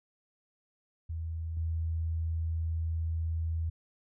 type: tone with level steps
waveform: sine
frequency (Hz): 81.6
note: E2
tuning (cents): -17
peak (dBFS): -33 / -29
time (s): 1.09-3.7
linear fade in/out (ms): 10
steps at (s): 1.57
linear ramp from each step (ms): 2
effects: none